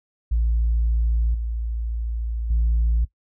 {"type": "tone with level steps", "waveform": "sine", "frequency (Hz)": 56.9, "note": "A#1", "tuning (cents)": -41, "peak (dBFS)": [-16, -23, -15], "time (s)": [0.31, 3.05], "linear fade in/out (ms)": 10, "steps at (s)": [1.34, 2.5], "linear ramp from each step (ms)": 5, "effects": ["noise-tail reverb RT60 0.1 s tail -19 dB re dry", "tanh soft clip ceiling -14 dBFS"]}